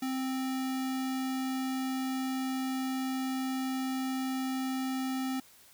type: tone with sample-and-hold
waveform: sine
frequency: 261.6 Hz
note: C4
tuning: in tune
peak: -30 dBFS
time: 0.02-5.4 s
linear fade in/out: 5 ms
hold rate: 1050 Hz
effects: white hiss -58 dBFS RMS until 5.73 s